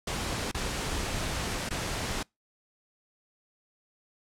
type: noise with dropouts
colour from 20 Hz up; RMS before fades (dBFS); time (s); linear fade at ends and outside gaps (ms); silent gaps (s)
pink; -32; 0.07-2.23; 5; 0.515-0.545 / 1.691-1.706
effects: noise-tail reverb RT60 0.2 s tail -26 dB re dry + low-pass 9000 Hz 12 dB/octave